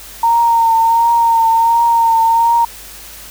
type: tone with vibrato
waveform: sine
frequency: 920 Hz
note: A#5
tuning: 23 cents flat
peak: -8 dBFS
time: 0.23-2.65 s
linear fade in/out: 5 ms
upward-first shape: triangle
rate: 1.4 Hz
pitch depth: 32 cents each way
effects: added 50 Hz sine -41 dBFS peak until 3.3 s + white hiss -34 dBFS RMS until 3.3 s